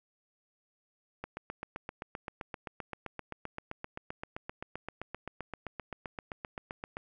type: click train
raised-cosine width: 0.5 ms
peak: -23 dBFS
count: 45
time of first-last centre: 1.24-6.969 s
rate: 7.68 Hz
effects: none